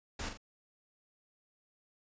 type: noise with echo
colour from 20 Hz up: pink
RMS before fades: -39 dBFS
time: 0.19-0.29 s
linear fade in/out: 5 ms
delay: 42 ms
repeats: 2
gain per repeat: -6 dB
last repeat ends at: 0.374 s
effects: resampled to 16000 Hz